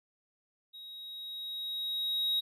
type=tone with level ramp; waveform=triangle; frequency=3800 Hz; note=A#7; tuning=33 cents sharp; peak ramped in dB=-44 to -25 dBFS; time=0.73-2.41 s; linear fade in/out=20 ms; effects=none